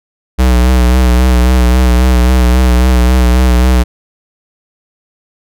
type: tone with vibrato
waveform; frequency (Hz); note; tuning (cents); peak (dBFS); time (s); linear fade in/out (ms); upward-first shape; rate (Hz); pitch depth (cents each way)
square; 62.2; B1; +13; -6; 0.38-3.84; 20; sine; 3.7; 46
effects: none